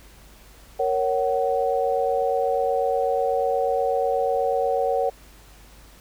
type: chord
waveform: sine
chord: F# major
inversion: first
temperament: equal with one note detuned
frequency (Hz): 466.2 / 554.4 / 751.2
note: A#4 / C#5 / F#5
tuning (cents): 0 / 0 / +26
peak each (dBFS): -24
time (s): 0.79-5.1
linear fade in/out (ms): 10
effects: added 50 Hz sine -49 dBFS peak until 6 s + pink hiss -51 dBFS RMS until 6 s